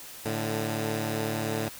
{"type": "tone pair together", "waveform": "10% pulse", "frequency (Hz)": [110, 147.68], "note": ["A2", "D3"], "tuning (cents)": [0, 10], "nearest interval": "perfect fourth", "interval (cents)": 510, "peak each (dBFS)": [-21, -26], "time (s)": [0.25, 1.69], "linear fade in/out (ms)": 10, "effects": ["white hiss -44 dBFS RMS until 1.79 s"]}